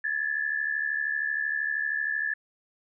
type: tone pair together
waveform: sine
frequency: 1682 / 1754.9 Hz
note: G#6 / A6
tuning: +22 / -5 cents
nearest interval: minor second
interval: 73 cents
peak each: -30 / -28 dBFS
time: 0.04-2.34 s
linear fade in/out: 5 ms
effects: none